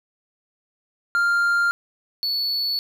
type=tone pair in turn; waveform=triangle; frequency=1396.9 / 4435 Hz; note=F6 / C#8; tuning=0 / 0 cents; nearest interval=octave + minor sixth; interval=2000 cents; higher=second; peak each=-15 / -20 dBFS; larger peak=first; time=1.15-1.71 / 2.23-2.79 s; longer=neither; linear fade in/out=0 ms; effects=none